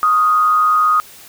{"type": "tone with frequency modulation", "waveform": "sine", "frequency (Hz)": 1244.5, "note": "D#6", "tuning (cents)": 0, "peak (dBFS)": -10, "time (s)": [0.03, 1], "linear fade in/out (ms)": 0, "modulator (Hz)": 152, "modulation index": 0.32, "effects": ["white hiss -40 dBFS RMS until 1.28 s"]}